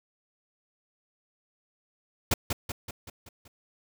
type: noise with echo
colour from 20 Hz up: pink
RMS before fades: -23 dBFS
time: 2.31-2.34 s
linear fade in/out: 5 ms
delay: 190 ms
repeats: 6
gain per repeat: -5 dB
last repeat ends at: 3.48 s
effects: none